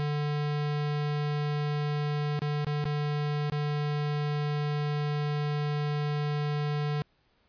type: tone with dropouts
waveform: square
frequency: 147.7 Hz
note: D3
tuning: 10 cents sharp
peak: -28 dBFS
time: 0-7.02 s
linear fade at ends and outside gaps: 0 ms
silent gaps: 2.392-2.419 / 2.647-2.668 / 2.842-2.854 / 3.499-3.521 s
effects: pink hiss -69 dBFS RMS until 7.48 s + resampled to 11025 Hz